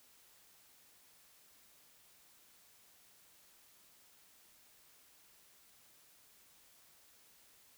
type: silence
effects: white hiss -65 dBFS RMS until 7.77 s